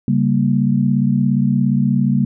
sine chord, G diminished, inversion second, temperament equal, 138.59 / 196 / 233.1 Hz, Db3 / G3 / Bb3, 0 / 0 / 0 cents, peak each -17 dBFS, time 0.08-2.25 s, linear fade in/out 2 ms, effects none

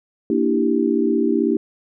sine chord, E half-diminished seventh, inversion second, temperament equal, 233.1 / 293.7 / 329.6 / 392 Hz, Bb3 / D4 / E4 / G4, 0 / 0 / 0 / 0 cents, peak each -21 dBFS, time 0.3-1.57 s, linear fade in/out 2 ms, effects none

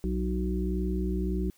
harmonic tone, 61.74 Hz, B1, in tune, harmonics 1 / 3 / 5 / 6, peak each -29 / -31 / -36 / -35 dBFS, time 0.04-1.5 s, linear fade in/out 0 ms, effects white hiss -64 dBFS RMS until 1.57 s

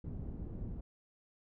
pink low-pass noise, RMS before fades -42 dBFS, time 0.04-0.81 s, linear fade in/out 5 ms, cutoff 250 Hz, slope 12 dB/octave, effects none

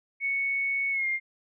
sine tone with pitch glide, 2216 to 2117 Hz, C#7 to C7, -1 to +20 cents, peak -25 dBFS, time 0.2-1.2 s, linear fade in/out 50 ms, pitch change -79 cents, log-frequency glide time 0.91-1.07 s, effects none

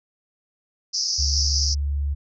white band-pass noise, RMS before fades -24 dBFS, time 0.93-1.75 s, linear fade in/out 20 ms, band 4800 to 5900 Hz, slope 96 dB/octave
sine tone, 71.3 Hz, C#2, 49 cents sharp, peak -21 dBFS, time 1.18-2.15 s, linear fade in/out 20 ms
effects none

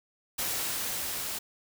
white noise with level ramp, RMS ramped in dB -31 to -35 dBFS, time 0.38-1.39 s, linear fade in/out 10 ms, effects none

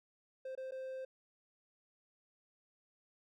triangle tone with dropouts, 523.3 Hz, C5, in tune, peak -39 dBFS, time 0.45-1.05 s, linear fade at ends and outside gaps 5 ms, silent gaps 0.552-0.575 / 0.71-0.719 s, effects none

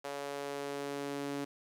sawtooth tone with high-pass filter sweep, 141.6 Hz, C#3, 37 cents sharp, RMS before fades -39 dBFS, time 0.04-1.45 s, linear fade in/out 10 ms, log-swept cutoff 550 to 290 Hz, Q 2, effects low-pass 12000 Hz 12 dB/octave + 11-bit

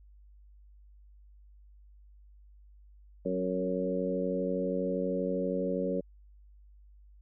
harmonic tone with a mistuned harmonic, 92.5 Hz, F#2, in tune, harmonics 2 / 3 / 4 / 5 / 6, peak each -34 / -36 / -38 / -34 / -34 dBFS, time 3.25-6.01 s, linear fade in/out 10 ms, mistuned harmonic 3, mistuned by -25 cents, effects added 50 Hz sine -53 dBFS peak until 7.21 s

